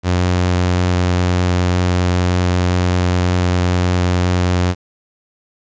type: tone with vibrato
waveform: sawtooth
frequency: 89.8 Hz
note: F2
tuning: 49 cents sharp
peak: -9 dBFS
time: 0.03-4.75 s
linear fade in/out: 50 ms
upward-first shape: triangle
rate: 5.2 Hz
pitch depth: 9 cents each way
effects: resampled to 16000 Hz + 8-bit